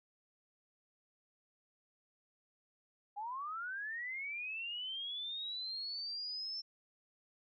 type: linear sweep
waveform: sine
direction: up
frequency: 795 to 5360 Hz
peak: -39 dBFS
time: 3.16-6.62 s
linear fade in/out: 20 ms
effects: none